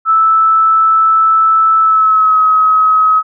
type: tone with pitch glide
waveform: sine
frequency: 1314 to 1275.1 Hz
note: E6 to D#6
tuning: -6 to +42 cents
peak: -6 dBFS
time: 0.05-3.23 s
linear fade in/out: 50 ms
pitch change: -52 cents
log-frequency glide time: 1.8-2.38 s
effects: none